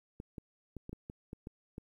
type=clicks; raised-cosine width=3 ms; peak=-30 dBFS; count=9; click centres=0.201 / 0.382 / 0.767 / 0.894 / 0.93 / 1.099 / 1.331 / 1.471 / 1.781 s; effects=11-bit